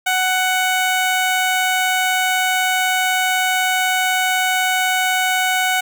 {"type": "tone", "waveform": "15% pulse", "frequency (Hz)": 744, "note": "F#5", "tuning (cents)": 9, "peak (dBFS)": -9, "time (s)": [0.06, 5.81], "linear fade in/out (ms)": 10, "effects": []}